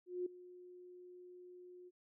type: tone with ADSR envelope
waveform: sine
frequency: 359.4 Hz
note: F4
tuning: 50 cents sharp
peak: -35 dBFS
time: 0.06-1.91 s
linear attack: 200 ms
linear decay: 6 ms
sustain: -18 dB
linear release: 35 ms
effects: none